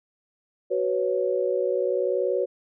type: chord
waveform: sine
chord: F# suspended fourth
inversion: none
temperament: equal with one note detuned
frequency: 373.4 / 493.9 / 554.4 Hz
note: F#4 / B4 / C#5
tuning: +16 / 0 / 0 cents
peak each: -26 dBFS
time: 0.7-2.46 s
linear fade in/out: 20 ms
effects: none